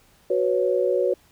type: chord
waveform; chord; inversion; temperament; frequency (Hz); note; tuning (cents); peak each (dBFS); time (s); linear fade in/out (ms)
sine; F# suspended fourth; none; equal; 370 / 493.9 / 554.4; F#4 / B4 / C#5; 0 / 0 / 0; -23; 0.3-1.14; 5
effects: pink hiss -58 dBFS RMS until 1.31 s